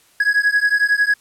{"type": "beating tone pair", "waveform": "triangle", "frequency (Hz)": [1661.2, 1672.2], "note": ["G#6", "G#6"], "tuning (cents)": [0, 11], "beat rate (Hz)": 11, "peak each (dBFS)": [-15, -15], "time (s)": [0.2, 1.14], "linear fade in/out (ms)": 5, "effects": ["white hiss -54 dBFS RMS until 1.2 s", "low-pass 12000 Hz 12 dB/octave"]}